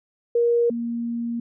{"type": "tone pair in turn", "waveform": "sine", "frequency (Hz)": [472.4, 234.6], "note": ["A#4", "A#3"], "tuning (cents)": [23, 11], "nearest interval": "octave", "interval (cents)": 1212, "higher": "first", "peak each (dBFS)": [-16, -24], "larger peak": "first", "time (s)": [[0.35, 0.7], [0.7, 1.4]], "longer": "second", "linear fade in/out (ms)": 5, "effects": []}